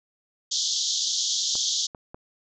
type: band-pass noise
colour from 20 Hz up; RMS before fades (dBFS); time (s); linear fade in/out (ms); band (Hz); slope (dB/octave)
white; -26; 0.51-1.87; 10; 3200 to 6900; 96
type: clicks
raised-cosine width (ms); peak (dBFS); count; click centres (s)
1; -25; 3; 1.554 / 1.948 / 2.145
effects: none